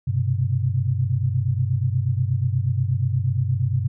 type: tone cluster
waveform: sine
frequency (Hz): 97.4 / 125.4 / 133.8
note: G2 / B2 / C3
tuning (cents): -11 / +27 / +39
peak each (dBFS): -23 / -22 / -25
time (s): 0.07-3.88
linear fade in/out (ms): 10
effects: none